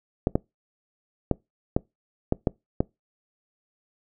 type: clicks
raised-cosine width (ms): 2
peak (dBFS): -7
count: 7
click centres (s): 0.271 / 0.355 / 1.313 / 1.765 / 2.324 / 2.472 / 2.805
effects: noise-tail reverb RT60 0.2 s tail -24 dB re dry